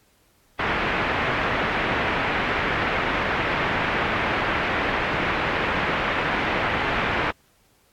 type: low-pass noise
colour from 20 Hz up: white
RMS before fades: -24 dBFS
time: 0.59-7.31 s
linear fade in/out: 5 ms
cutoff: 2300 Hz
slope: 24 dB/octave
effects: pink hiss -61 dBFS RMS until 7.92 s + AAC 64 kbps